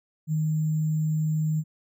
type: tone with sample-and-hold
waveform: sine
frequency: 155.56 Hz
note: D#3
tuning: in tune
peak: -22 dBFS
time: 0.27-1.64 s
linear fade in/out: 50 ms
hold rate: 7350 Hz
effects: none

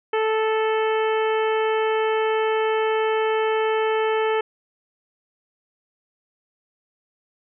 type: harmonic tone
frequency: 438.5 Hz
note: A4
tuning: 6 cents flat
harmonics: 1 / 2 / 3 / 4 / 5 / 6 / 7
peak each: -20 / -26 / -30 / -32 / -34 / -36 / -37 dBFS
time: 0.13-4.41 s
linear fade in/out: 5 ms
effects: none

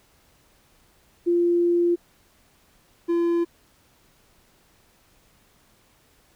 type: tone pair in turn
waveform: sine / triangle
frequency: 346.3 / 341.1 Hz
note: F4 / F4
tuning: -15 / -41 cents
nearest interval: unison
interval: 26 cents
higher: first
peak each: -17 dBFS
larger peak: neither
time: 1.26-1.96 / 3.08-3.45 s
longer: first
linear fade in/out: 20 ms
effects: pink hiss -60 dBFS RMS until 6.35 s

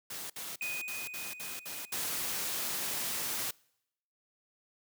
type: noise bursts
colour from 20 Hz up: white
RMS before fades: -41 dBFS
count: 7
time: 0.1-1.854 s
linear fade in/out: 5 ms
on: 200 ms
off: 59 ms
type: tone with exponential decay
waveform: triangle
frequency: 2489 Hz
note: D#7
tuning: in tune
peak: -32 dBFS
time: 0.61-3.28 s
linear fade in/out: 1 ms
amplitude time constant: 580 ms
type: noise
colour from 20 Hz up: white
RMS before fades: -35 dBFS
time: 1.92-3.51 s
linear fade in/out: 5 ms
effects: noise-tail reverb RT60 0.8 s tail -26 dB re dry + high-pass 100 Hz 12 dB/octave

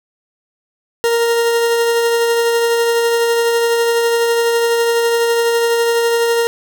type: tone with tremolo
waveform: 40% pulse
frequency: 466.2 Hz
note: A#4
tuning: in tune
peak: -10 dBFS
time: 1.04-6.47 s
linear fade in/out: 0 ms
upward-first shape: triangle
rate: 12 Hz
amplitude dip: 30%
effects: none

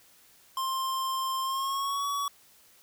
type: tone with pitch glide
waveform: square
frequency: 1054 to 1129.6 Hz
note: C6 to C#6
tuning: +12 to +32 cents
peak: -29 dBFS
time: 0.57-2.28 s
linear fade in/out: 2 ms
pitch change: +120 cents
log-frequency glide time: 1.42-2.05 s
effects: white hiss -59 dBFS RMS until 2.82 s

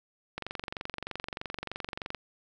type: click train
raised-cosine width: 0.3 ms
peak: -19 dBFS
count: 42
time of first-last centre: 0.38-2.147 s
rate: 23.2 Hz
effects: none

